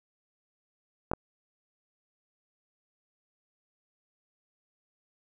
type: clicks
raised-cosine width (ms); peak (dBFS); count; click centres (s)
1; -14; 2; 1.115 / 1.135
effects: 9-bit